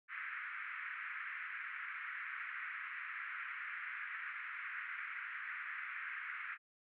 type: band-pass noise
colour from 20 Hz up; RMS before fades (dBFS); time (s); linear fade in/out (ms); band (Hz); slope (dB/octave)
white; -45; 0.08-6.58; 50; 1300 to 2200; 48
effects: none